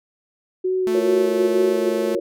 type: tone with vibrato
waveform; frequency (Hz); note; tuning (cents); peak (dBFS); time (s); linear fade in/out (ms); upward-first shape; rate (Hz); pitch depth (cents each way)
sine; 368; F#4; -9; -18; 0.64-1.9; 10; sine; 2.1; 25
type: tone with pitch glide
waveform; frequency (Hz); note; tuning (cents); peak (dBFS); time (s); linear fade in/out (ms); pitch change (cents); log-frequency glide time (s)
sawtooth; 220 to 218.2; A3 to A3; 0 to -14; -22; 0.87-2.15; 0; -14; 1.13-1.24
type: chord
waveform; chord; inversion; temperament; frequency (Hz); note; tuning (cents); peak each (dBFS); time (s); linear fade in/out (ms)
sine; Gb major seventh; third; equal with one note detuned; 344.6 / 370 / 466.2 / 554.4; F4 / Gb4 / Bb4 / Db5; -23 / 0 / 0 / 0; -25; 0.94-2.2; 10
effects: none